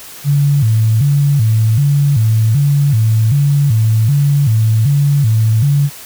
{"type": "tone with vibrato", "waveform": "sine", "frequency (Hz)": 125.7, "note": "B2", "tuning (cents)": 31, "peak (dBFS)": -8, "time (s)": [0.24, 5.9], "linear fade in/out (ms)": 50, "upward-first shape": "square", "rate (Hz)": 1.3, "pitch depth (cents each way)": 220, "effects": ["white hiss -33 dBFS RMS until 6.05 s"]}